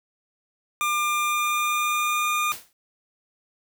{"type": "tone with pitch glide", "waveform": "25% pulse", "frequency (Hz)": [1200, 1212.5], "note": ["D6", "D#6"], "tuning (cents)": [37, -45], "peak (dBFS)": -18, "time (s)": [0.81, 2.52], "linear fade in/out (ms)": 0, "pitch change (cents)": 18, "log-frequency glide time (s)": [1.28, 2.29]}
{"type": "noise with exponential decay", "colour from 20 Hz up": "white", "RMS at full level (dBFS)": -31, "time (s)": [2.52, 2.73], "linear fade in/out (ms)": 1, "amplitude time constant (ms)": 45}
{"effects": []}